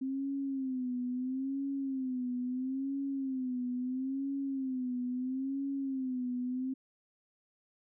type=tone with vibrato; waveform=sine; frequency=261.6 Hz; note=C4; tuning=in tune; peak=-32 dBFS; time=0.01-6.74 s; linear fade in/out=10 ms; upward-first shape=sine; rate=0.75 Hz; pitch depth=95 cents each way; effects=none